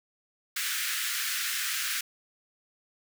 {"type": "high-pass noise", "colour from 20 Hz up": "pink", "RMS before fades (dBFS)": -31, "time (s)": [0.56, 2.01], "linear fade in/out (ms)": 5, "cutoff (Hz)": 1400, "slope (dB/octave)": 48, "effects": []}